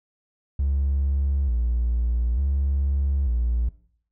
triangle tone with vibrato, 63.9 Hz, C2, 40 cents flat, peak -17 dBFS, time 0.59-3.69 s, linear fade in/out 5 ms, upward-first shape square, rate 0.56 Hz, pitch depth 140 cents each way, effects noise-tail reverb RT60 0.6 s tail -21 dB re dry + tanh soft clip ceiling -15 dBFS

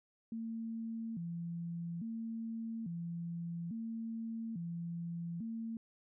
sine tone with vibrato, 196 Hz, G3, in tune, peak -38 dBFS, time 0.32-5.77 s, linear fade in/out 2 ms, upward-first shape square, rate 0.59 Hz, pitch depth 250 cents each way, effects none

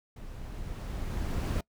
brown noise with level ramp, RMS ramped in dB -44 to -28 dBFS, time 0.16-1.61 s, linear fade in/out 5 ms, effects noise-tail reverb RT60 0.1 s tail -24 dB re dry

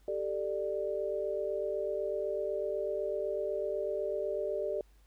sine chord, G suspended second, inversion none, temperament equal with one note detuned, 392 / 440 / 593.8 Hz, G4 / A4 / D5, 0 / 0 / +19 cents, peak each -36 / -37 / -34 dBFS, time 0.08-4.81 s, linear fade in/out 2 ms, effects added 50 Hz sine -59 dBFS peak until 5.06 s + pink hiss -70 dBFS RMS until 5.06 s

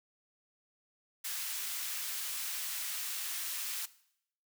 white high-pass noise, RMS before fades -38 dBFS, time 1.24-3.86 s, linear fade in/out 10 ms, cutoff 1400 Hz, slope 12 dB/octave, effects noise-tail reverb RT60 0.7 s tail -18 dB re dry

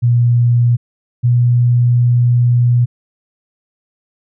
sine tone pair in turn, 120 / 121.39 Hz, B2 / B2, -49 / -29 cents, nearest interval unison, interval 20 cents, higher second, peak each -8 dBFS, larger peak neither, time 0.02-0.77 / 1.23-2.86 s, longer second, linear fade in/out 20 ms, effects none

